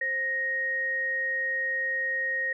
sine tone pair together, 525.4 / 1870 Hz, C5 / A#6, +7 / +5 cents, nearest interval octave + minor seventh, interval 2198 cents, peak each -38 / -26 dBFS, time 0.01-2.53 s, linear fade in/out 5 ms, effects none

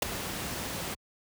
pink noise with ADSR envelope, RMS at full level -21 dBFS, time 0.02-0.95 s, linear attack 6 ms, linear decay 8 ms, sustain -14 dB, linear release 16 ms, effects high-pass 60 Hz 12 dB/octave

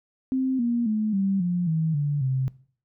sine tone with pitch steps, 261.6 / 237.1 / 215 / 194.85 / 176.63 / 160.11 / 145.13 / 131.56 Hz, C4 / A#3 / A3 / G3 / F3 / D#3 / D3 / C3, 0 / +30 / -40 / -10 / +20 / +50 / -20 / +10 cents, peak -21 dBFS, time 0.32-2.48 s, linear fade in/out 0 ms, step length 270 ms, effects noise-tail reverb RT60 0.5 s tail -21 dB re dry

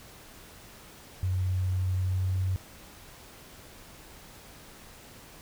sine tone with pitch glide, 92.5 to 93.63 Hz, F#2 to F#2, 0 to +21 cents, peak -25 dBFS, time 1.23-2.56 s, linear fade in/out 0 ms, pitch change +21 cents, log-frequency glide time 1.96-2.43 s, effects pink hiss -50 dBFS RMS until 5.41 s

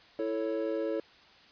triangle chord, A major, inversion second, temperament equal, 329.6 / 440 / 554.4 Hz, E4 / A4 / C#5, 0 / 0 / 0 cents, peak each -32 dBFS, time 0.19-1 s, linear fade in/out 2 ms, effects white hiss -57 dBFS RMS until 1.51 s + resampled to 11025 Hz

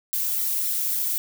violet noise with flanger, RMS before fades -25 dBFS, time 0.13-1.18 s, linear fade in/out 0 ms, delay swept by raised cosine 0.51 to 3.91 ms, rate 3.7 Hz, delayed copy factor +0.8, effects none

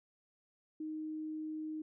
sine tone, 311.1 Hz, D#4, in tune, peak -38 dBFS, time 0.8-1.82 s, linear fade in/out 5 ms, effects none

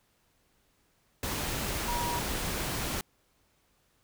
sine tone in noise, 957 Hz, A#5, 45 cents sharp, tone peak -32 dBFS, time 1.88-2.19 s, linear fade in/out 2 ms, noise pink, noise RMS -33 dBFS, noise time 1.23-3.01 s, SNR -2 dB, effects pink hiss -70 dBFS RMS until 4.03 s

